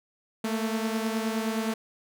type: beating tone pair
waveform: sawtooth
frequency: 220 / 229.6 Hz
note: A3 / A#3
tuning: 0 / -26 cents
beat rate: 9.6 Hz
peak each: -24 / -29 dBFS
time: 0.44-1.74 s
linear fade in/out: 5 ms
effects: none